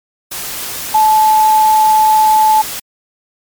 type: tone in noise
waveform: sine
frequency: 867 Hz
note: A5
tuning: 26 cents flat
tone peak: -6 dBFS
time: 0.94-2.62 s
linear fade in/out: 10 ms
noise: white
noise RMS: -23 dBFS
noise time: 0.31-2.8 s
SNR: +14 dB
effects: MP3 96 kbps